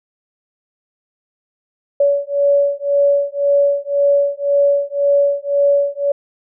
sine beating tone pair, 566 / 567.9 Hz, C#5 / C#5, +36 / +42 cents, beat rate 1.9 Hz, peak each -15 dBFS, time 2-6.12 s, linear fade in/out 5 ms, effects none

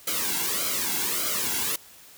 white noise with flanger, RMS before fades -27 dBFS, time 0.07-1.76 s, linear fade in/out 5 ms, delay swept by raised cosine 1.1 to 1.67 ms, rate 1.7 Hz, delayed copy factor -0.85, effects white hiss -50 dBFS RMS until 2.17 s

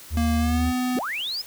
triangle tone with vibrato, 77.78 Hz, D#2, in tune, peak -20 dBFS, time 0.1-0.73 s, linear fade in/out 50 ms, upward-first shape triangle, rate 20 Hz, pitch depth 12 cents each way
square tone with pitch glide, 233.1 to 251.3 Hz, A#3 to B3, 0 to +30 cents, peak -23 dBFS, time 0.17-0.99 s, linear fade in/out 2 ms, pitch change +130 cents, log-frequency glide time 0.38-0.67 s
sine linear sweep, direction up, 123.47 to 5230 Hz, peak -26 dBFS, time 0.95-1.42 s, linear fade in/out 10 ms
effects white hiss -44 dBFS RMS until 1.46 s

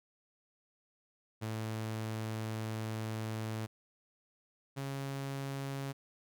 sawtooth tone pair in turn, 110 / 137.41 Hz, A2 / C#3, 0 / -15 cents, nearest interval major third, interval 385 cents, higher second, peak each -32 / -33 dBFS, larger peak first, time 1.41-3.67 / 4.76-5.93 s, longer first, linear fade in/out 20 ms, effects none

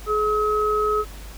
sine tone pair together, 423.7 / 1279 Hz, G#4 / D#6, +35 / +47 cents, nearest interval octave + perfect fifth, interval 1912 cents, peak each -21 dBFS, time 0.06-1.05 s, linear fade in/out 50 ms, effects added 50 Hz sine -36 dBFS peak until 1.37 s + pink hiss -43 dBFS RMS until 1.37 s

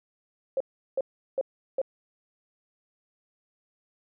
sine tone bursts, 535 Hz, C5, 38 cents sharp, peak -23 dBFS, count 4, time 0.57-1.816 s, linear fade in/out 2 ms, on 34 ms, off 370 ms, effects none

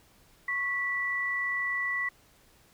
sine tone pair together, 1102 / 1963.5 Hz, C#6 / B6, -11 / -11 cents, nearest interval minor seventh, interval 1000 cents, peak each -37 / -28 dBFS, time 0.48-2.09 s, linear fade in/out 5 ms, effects pink hiss -61 dBFS RMS until 2.73 s

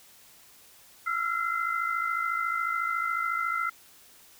sine tone cluster, 1330 / 1384 / 2057 Hz, E6 / F6 / C7, +15 / -16 / -30 cents, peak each -30 / -30 / -33 dBFS, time 1.06-3.7 s, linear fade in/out 10 ms, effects white hiss -55 dBFS RMS until 4.39 s

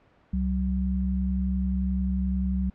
sine tone pair together, 66.75 / 188.8 Hz, C2 / F#3, +35 / +35 cents, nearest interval octave + tritone, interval 1800 cents, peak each -26 dBFS, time 0.33-2.7 s, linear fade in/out 5 ms, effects pink hiss -60 dBFS RMS until 2.74 s + low-pass 2000 Hz 12 dB/octave

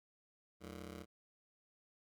15% pulse ring-modulated tone, 130.81 Hz, C3, in tune, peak -38 dBFS, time 0.6-1.06 s, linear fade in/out 50 ms, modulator 47.8 Hz, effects none

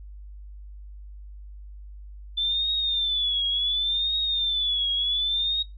sine tone with vibrato, 3520 Hz, A7, in tune, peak -22 dBFS, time 2.37-5.63 s, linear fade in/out 10 ms, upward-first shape triangle, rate 0.69 Hz, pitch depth 120 cents each way, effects noise-tail reverb RT60 0.2 s tail -20 dB re dry + added 50 Hz sine -39 dBFS peak until 5.77 s

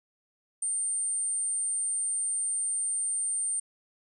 sine tone, 8900 Hz, C#9, 6 cents sharp, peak -27 dBFS, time 0.62-3.6 s, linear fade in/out 5 ms, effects none

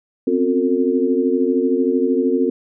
sine tone cluster, 256.3 / 269.3 / 359.4 / 451.3 Hz, C4 / C#4 / F4 / A4, -36 / -50 / +50 / +44 cents, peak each -20 dBFS, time 0.27-2.5 s, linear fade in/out 5 ms, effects none

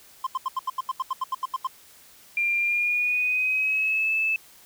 triangle tone bursts, 1046.5 Hz, C6, in tune, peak -21 dBFS, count 14, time 0.24-1.672 s, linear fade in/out 5 ms, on 28 ms, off 80 ms
sine tone with pitch glide, 2389 to 2620 Hz, D7 to E7, +29 to -11 cents, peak -21 dBFS, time 2.37-4.36 s, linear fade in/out 2 ms, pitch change +160 cents, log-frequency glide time 2.59-4.13 s
effects white hiss -52 dBFS RMS until 4.65 s

